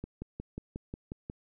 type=click train; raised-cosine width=3 ms; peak=-25 dBFS; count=8; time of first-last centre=0.04-1.299 s; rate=5.56 Hz; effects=none